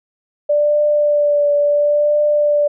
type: tone with vibrato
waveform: sine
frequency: 587.3 Hz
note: D5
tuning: in tune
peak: -11 dBFS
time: 0.49-2.68 s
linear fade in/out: 10 ms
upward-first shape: triangle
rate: 0.72 Hz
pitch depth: 23 cents each way
effects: none